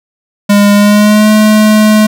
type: tone with pitch glide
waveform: square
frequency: 203.8 to 214.1 Hz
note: G#3 to A3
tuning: -32 to -47 cents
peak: -4 dBFS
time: 0.49-2.07 s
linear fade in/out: 10 ms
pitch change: +85 cents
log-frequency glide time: 0.73-1.3 s
effects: none